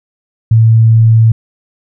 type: tone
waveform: sine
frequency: 112.7 Hz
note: A2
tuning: 42 cents sharp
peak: -3 dBFS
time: 0.51-1.32 s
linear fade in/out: 5 ms
effects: none